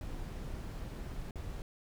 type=noise with dropouts; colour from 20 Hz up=brown; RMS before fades=-41 dBFS; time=0.01-1.62 s; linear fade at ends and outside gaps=1 ms; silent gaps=1.309-1.357 s; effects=none